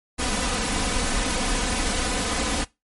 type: noise with comb filter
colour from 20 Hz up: pink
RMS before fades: -24 dBFS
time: 0.18-2.65 s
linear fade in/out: 20 ms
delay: 4 ms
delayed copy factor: +0.7
effects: noise-tail reverb RT60 0.2 s tail -20 dB re dry + MP3 48 kbps